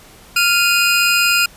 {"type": "tone pair together", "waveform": "25% pulse", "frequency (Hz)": [1396.9, 2489], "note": ["F6", "D#7"], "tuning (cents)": [0, 0], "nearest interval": "minor seventh", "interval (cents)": 1000, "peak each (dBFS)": -11, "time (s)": [0.36, 1.46], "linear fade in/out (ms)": 5, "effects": ["pink hiss -43 dBFS RMS until 1.56 s", "resampled to 32000 Hz"]}